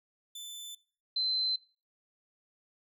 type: tone pair in turn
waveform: sawtooth / sine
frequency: 3520 / 4076 Hz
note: A7 / C8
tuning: 0 / -46 cents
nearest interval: minor third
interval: 254 cents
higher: second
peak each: -38 / -28 dBFS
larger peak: second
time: 0.35-0.75 / 1.16-1.56 s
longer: neither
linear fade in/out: 5 ms
effects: noise-tail reverb RT60 0.4 s tail -21 dB re dry